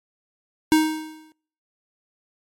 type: tone with exponential decay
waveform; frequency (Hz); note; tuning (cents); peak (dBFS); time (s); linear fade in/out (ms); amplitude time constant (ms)
square; 312.9; D#4; +10; -12; 0.72-1.32; 0; 130
effects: noise-tail reverb RT60 0.6 s tail -26 dB re dry + MP3 64 kbps